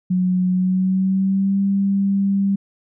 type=tone with pitch glide; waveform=sine; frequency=182.9 to 197.16 Hz; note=F#3 to G3; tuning=-20 to +10 cents; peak=-15 dBFS; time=0.1-2.56 s; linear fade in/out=10 ms; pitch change=+130 cents; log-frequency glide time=0.51-1.6 s; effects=none